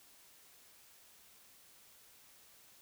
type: silence
effects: white hiss -62 dBFS RMS until 2.81 s